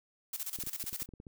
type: noise with tremolo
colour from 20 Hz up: blue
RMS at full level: -37 dBFS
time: 0.33-1.06 s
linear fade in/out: 5 ms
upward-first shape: square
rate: 15 Hz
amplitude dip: 80%
type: clicks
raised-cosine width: 3 ms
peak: -35 dBFS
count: 10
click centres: 0.588 / 0.637 / 0.671 / 0.84 / 0.929 / 1.022 / 1.09 / 1.137 / 1.201 / 1.268 s
effects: none